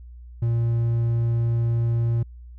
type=tone; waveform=triangle; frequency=116.54 Hz; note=A#2; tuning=in tune; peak=-17 dBFS; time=0.42-2.23 s; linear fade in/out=5 ms; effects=added 60 Hz sine -39 dBFS peak until 2.58 s